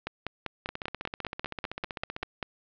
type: two click trains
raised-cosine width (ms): 0.3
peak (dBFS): -18 / -15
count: 25 / 13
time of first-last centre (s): 0.69-2.228 / 0.07-2.428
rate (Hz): 15.6 / 5.09
effects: low-pass 4000 Hz 12 dB/octave